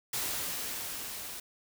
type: noise with level ramp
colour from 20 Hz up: white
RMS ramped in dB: -33 to -42 dBFS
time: 0.13-1.4 s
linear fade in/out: 5 ms
effects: none